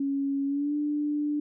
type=tone with pitch glide; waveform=sine; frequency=277.2 to 295.4 Hz; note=C#4 to D4; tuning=0 to +10 cents; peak=-25 dBFS; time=0-1.4 s; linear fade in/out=5 ms; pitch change=+110 cents; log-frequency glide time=0.46-0.75 s; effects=none